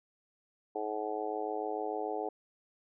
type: harmonic tone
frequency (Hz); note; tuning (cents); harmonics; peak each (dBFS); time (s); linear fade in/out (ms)
106.8; G#2; +49; 3 / 4 / 5 / 6 / 7 / 8; -42 / -37 / -42 / -44 / -38 / -43; 0.75-2.29; 5
effects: none